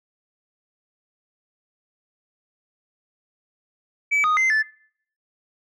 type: tone with pitch steps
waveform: sine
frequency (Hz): 2296 / 1242 / 2073 / 1748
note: D7 / D#6 / C7 / A6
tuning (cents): -40 / -3 / -17 / -12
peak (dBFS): -14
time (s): 4.11-4.63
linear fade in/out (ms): 20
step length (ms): 130
effects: noise-tail reverb RT60 0.6 s tail -22 dB re dry + tanh soft clip ceiling -16 dBFS